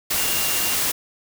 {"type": "tone in noise", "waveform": "sine", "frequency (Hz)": 2791, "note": "F7", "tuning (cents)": -2, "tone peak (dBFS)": -30, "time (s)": [0.17, 0.75], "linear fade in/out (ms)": 10, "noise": "white", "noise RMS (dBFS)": -22, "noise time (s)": [0.1, 0.92], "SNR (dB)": -11, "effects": []}